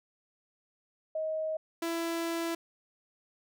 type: tone pair in turn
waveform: sine / sawtooth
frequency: 630 / 333.7 Hz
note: D#5 / E4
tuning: +21 / +21 cents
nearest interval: major seventh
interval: 1100 cents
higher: first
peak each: -30 / -27 dBFS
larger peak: second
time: 1.15-1.57 / 1.82-2.55 s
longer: second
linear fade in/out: 5 ms
effects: none